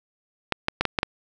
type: clicks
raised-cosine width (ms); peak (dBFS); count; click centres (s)
0.3; -5; 6; 0.523 / 0.684 / 0.81 / 0.853 / 0.988 / 1.031
effects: none